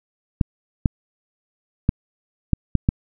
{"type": "clicks", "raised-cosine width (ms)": 5, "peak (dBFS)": -3, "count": 6, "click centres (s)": [0.412, 0.858, 1.891, 2.533, 2.753, 2.889], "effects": []}